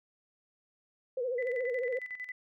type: tone with vibrato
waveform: sine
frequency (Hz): 497.7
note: B4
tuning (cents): +13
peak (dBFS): -30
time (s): 1.17-1.99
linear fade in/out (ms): 5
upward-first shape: sine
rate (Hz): 14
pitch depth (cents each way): 97
type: tone with tremolo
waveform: sine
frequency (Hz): 2000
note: B6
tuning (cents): +21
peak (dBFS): -36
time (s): 1.38-2.32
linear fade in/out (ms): 5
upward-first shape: square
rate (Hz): 11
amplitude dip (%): 70
effects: none